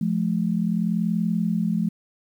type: tone pair together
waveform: sine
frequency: 174.61 / 215.3 Hz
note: F3 / A3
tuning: 0 / -37 cents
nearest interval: major third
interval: 363 cents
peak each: -23 dBFS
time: 0.01-1.89 s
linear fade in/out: 5 ms
effects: 9-bit